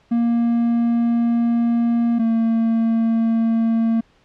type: tone pair in turn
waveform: triangle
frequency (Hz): 234.4 / 227.1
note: A#3 / A#3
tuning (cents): +10 / -45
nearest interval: minor second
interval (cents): 55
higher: first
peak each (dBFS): -13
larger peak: neither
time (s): 0.11-2.19 / 2.19-4.01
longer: first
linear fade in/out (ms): 10
effects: pink hiss -57 dBFS RMS until 4.24 s + low-pass 4000 Hz 12 dB/octave